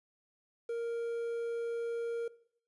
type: tone with quantisation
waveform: triangle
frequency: 466.2 Hz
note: A#4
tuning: in tune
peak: -31 dBFS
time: 0.69-2.28 s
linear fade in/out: 5 ms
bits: 10
effects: noise-tail reverb RT60 0.6 s tail -19 dB re dry + resampled to 24000 Hz